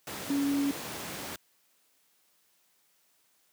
sine tone in noise, 281.1 Hz, C#4, 24 cents sharp, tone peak -25 dBFS, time 0.3-0.71 s, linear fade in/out 2 ms, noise pink, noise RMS -38 dBFS, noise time 0.07-1.36 s, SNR +10 dB, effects white hiss -69 dBFS RMS until 3.52 s + high-pass 150 Hz 12 dB/octave

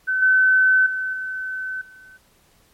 sine tone with level steps, 1522 Hz, F#6, 48 cents sharp, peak -18 / -12 / -22 / -25 / -43 dBFS, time 0.07-2.18 s, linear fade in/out 20 ms, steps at 0.22 / 0.86 / 1.13 / 1.81 s, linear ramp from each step 5 ms, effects pink hiss -58 dBFS RMS until 2.73 s + MP3 64 kbps

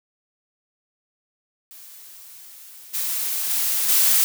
blue noise with level steps, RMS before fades -43 / -25 / -22 / -17 dBFS, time 1.71-4.24 s, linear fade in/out 0 ms, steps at 2.93 / 3.49 / 3.88 s, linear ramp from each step 20 ms, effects none

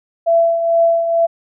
sine tone with tremolo, 670 Hz, E5, 28 cents sharp, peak -8 dBFS, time 0.26-1.27 s, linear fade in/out 20 ms, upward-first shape triangle, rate 2.2 Hz, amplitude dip 60%, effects none

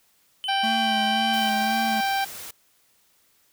triangle tone with pitch glide, 3043 to 3061 Hz, F#7 to G7, +48 to -42 cents, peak -26 dBFS, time 0.44-1.49 s, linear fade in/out 0 ms, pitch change +10 cents, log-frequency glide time 0.73-1.36 s
harmonic tone, 784 Hz, G5, in tune, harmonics 1 / 2 / 3 / 4 / 5 / 6 / 7, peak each -23 / -29 / -33 / -35 / -37 / -39 / -40 dBFS, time 0.48-2.25 s, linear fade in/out 10 ms
square tone with vibrato, 220 Hz, A3, in tune, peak -28 dBFS, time 0.63-2.01 s, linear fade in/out 10 ms, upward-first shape sine, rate 1.9 Hz, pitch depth 43 cents each way
white noise, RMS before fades -38 dBFS, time 1.33-2.51 s, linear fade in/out 5 ms
effects white hiss -63 dBFS RMS until 3.52 s

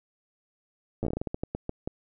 slowing click train, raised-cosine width 2 ms, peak -17 dBFS, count 15, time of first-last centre 1.03-1.875 s, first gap 9 ms, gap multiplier 1.26, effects none

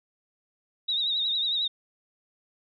sine tone with vibrato, 3773 Hz, A#7, 20 cents sharp, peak -24 dBFS, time 0.88-1.68 s, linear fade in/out 10 ms, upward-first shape triangle, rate 11 Hz, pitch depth 82 cents each way, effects none

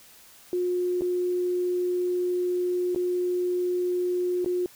sine tone with dropouts, 358.6 Hz, F4, 46 cents sharp, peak -23 dBFS, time 0.53-4.66 s, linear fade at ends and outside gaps 1 ms, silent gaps 1.01-1.019 / 2.948-2.96 / 4.446-4.46 s, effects white hiss -52 dBFS RMS until 4.75 s

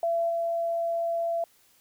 sine tone with level steps, 674 Hz, E5, 38 cents sharp, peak -23 / -25 dBFS, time 0.03-1.44 s, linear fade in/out 2 ms, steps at 0.29 s, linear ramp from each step 10 ms, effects white hiss -62 dBFS RMS until 1.8 s

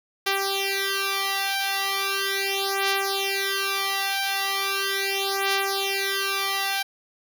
5% pulse beating tone pair, 391.8 / 392.18 Hz, G4 / G4, -1 / +1 cents, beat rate 0.38 Hz, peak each -15 dBFS, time 0.26-6.83 s, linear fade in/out 10 ms, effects none

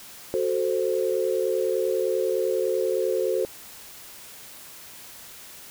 sine chord, F# diminished, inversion none, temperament equal, 370 / 440 / 523.3 Hz, F#4 / A4 / C5, 0 / 0 / 0 cents, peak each -26 dBFS, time 0.34-3.45 s, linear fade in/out 0 ms, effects white hiss -44 dBFS RMS until 5.7 s

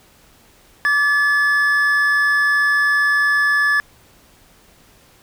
triangle tone pair together, 1163.8 / 1721 Hz, D6 / A6, -16 / -39 cents, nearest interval perfect fifth, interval 677 cents, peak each -21 / -12 dBFS, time 0.85-3.8 s, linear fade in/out 0 ms, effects pink hiss -51 dBFS RMS until 5.22 s

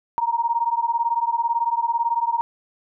sine beating tone pair, 926 / 944 Hz, A#5 / A#5, -12 / +22 cents, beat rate 18 Hz, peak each -22 dBFS, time 0.18-2.41 s, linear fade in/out 0 ms, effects none

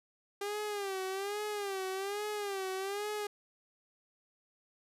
sawtooth tone with vibrato, 398.8 Hz, G4, 30 cents sharp, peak -31 dBFS, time 0.41-3.27 s, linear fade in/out 5 ms, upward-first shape sine, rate 1.2 Hz, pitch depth 98 cents each way, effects resampled to 32000 Hz

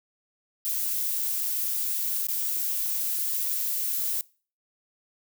violet noise with dropouts, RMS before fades -28 dBFS, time 0.65-4.21 s, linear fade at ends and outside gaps 0 ms, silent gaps 2.268-2.285 s, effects noise-tail reverb RT60 0.4 s tail -23 dB re dry

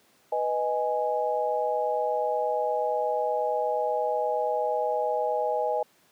sine chord, G# minor, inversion first, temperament equal, 493.9 / 622.3 / 830.6 Hz, B4 / D#5 / G#5, 0 / 0 / 0 cents, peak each -29 / -28 / -28 dBFS, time 0.32-5.83 s, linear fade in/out 5 ms, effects pink hiss -62 dBFS RMS until 6.11 s + high-pass 200 Hz 12 dB/octave

